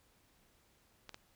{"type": "clicks", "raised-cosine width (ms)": 0.2, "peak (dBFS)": -29, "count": 2, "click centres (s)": [1.093, 1.144], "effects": ["pink hiss -70 dBFS RMS until 1.35 s"]}